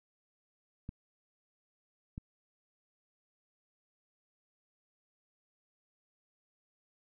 clicks, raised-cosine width 5 ms, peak -28 dBFS, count 2, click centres 0.891 / 2.179 s, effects none

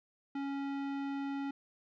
sine tone with tanh clipping, 277.7 Hz, C#4, 3 cents sharp, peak -37 dBFS, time 0.35-1.51 s, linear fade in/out 5 ms, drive 18 dB, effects none

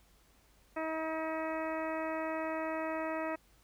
harmonic tone, 318.7 Hz, D#4, 42 cents sharp, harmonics 1 / 2 / 3 / 4 / 5 / 6 / 7 / 8, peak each -39 / -37 / -42 / -43 / -49 / -45 / -52 / -49 dBFS, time 0.76-3.36 s, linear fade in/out 10 ms, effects added 50 Hz sine -67 dBFS peak until 3.63 s + pink hiss -67 dBFS RMS until 3.63 s

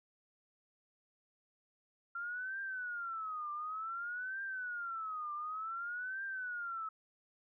sine tone with vibrato, 1374 Hz, F6, 29 cents flat, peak -38 dBFS, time 2.15-6.89 s, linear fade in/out 5 ms, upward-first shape triangle, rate 0.55 Hz, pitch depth 260 cents each way, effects none

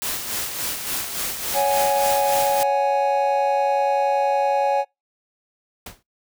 white noise with tremolo, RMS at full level -25 dBFS, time 0.02-2.63 s, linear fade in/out 0 ms, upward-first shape sine, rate 3.5 Hz, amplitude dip 50%
triangle chord, C# suspended fourth, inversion none, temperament equal with one note detuned, 557.6 / 740 / 830.6 Hz, C#5 / F#5 / G#5, +10 / 0 / 0 cents, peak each -19 / -24 / -18 dBFS, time 1.53-4.85 s, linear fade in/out 50 ms
pink noise with exponential decay, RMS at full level -30 dBFS, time 5.86-6.03 s, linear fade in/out 5 ms, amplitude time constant 35 ms
effects noise-tail reverb RT60 0.2 s tail -26 dB re dry

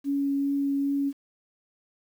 sine tone with vibrato, 279.5 Hz, C#4, 14 cents sharp, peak -23 dBFS, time 0.04-1.13 s, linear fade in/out 50 ms, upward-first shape triangle, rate 2.5 Hz, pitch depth 9 cents each way, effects 9-bit

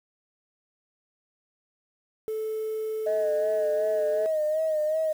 sine tone, 436.5 Hz, A4, 14 cents flat, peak -27 dBFS, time 2.28-4.26 s, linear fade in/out 0 ms
sine tone with vibrato, 622.3 Hz, D#5, in tune, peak -22 dBFS, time 3.06-5.13 s, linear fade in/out 10 ms, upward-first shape sine, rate 2.7 Hz, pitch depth 47 cents each way
effects tanh soft clip ceiling -18 dBFS + 8-bit

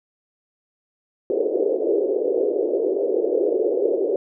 pink band-pass noise, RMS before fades -21 dBFS, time 1.3-4.16 s, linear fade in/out 2 ms, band 360 to 520 Hz, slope 48 dB/octave, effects none

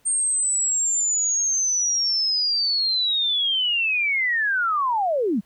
sine linear sweep, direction down, 8680 to 174.5 Hz, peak -19 dBFS, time 0.05-5.41 s, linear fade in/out 20 ms, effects pink hiss -62 dBFS RMS until 5.45 s

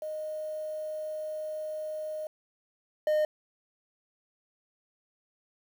sine / triangle tone pair in turn, 618 / 611.3 Hz, D#5 / D#5, -12 / -31 cents, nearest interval unison, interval 19 cents, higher first, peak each -33 / -21 dBFS, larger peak second, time 0.02-2.27 / 3.07-3.25 s, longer first, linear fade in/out 2 ms, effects 9-bit

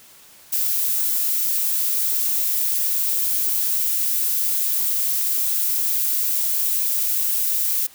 violet noise, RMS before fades -21 dBFS, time 0.52-7.87 s, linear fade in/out 10 ms, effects white hiss -48 dBFS RMS until 7.94 s

